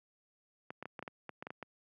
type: clicks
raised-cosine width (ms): 0.5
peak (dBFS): -27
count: 11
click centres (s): 0.705 / 0.826 / 0.856 / 0.992 / 1.026 / 1.078 / 1.293 / 1.425 / 1.469 / 1.505 / 1.627
effects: high-pass 150 Hz 12 dB/octave